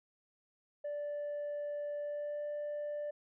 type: tone with pitch glide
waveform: sine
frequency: 585 to 589.7 Hz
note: D5 to D5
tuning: -7 to +7 cents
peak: -34 dBFS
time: 0.84-3.11 s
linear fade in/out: 10 ms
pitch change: +14 cents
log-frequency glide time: 1.99-2.44 s
effects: tanh soft clip ceiling -35 dBFS